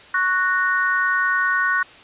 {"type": "chord", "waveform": "sine", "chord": "F# major", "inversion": "second", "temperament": "just", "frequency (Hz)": [1110, 1480, 1850], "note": ["C#6", "F#6", "A#6"], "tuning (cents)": [2, 0, -14], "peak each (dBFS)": [-23, -19, -23], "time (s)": [0.14, 1.83], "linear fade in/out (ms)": 5, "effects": ["white hiss -44 dBFS RMS until 2.03 s", "resampled to 8000 Hz"]}